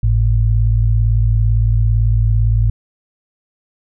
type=tone pair together; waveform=sine; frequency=51.68 / 109.5 Hz; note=G#1 / A2; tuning=-8 / -8 cents; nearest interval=octave + minor second; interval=1300 cents; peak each=-13 dBFS; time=0.03-2.7 s; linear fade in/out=5 ms; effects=none